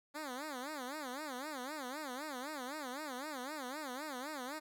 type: tone with vibrato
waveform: 10% pulse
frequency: 277.2 Hz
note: C#4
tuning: in tune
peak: -33 dBFS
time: 0.14-4.6 s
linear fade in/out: 20 ms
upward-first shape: sine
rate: 3.9 Hz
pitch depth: 210 cents each way
effects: none